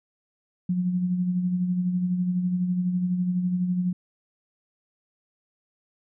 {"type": "tone with tremolo", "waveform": "sine", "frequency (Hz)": 180.2, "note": "F#3", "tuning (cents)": -45, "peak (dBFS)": -20, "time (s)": [0.69, 3.93], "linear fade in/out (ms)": 5, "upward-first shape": "sine", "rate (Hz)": 12, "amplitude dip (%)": 45, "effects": []}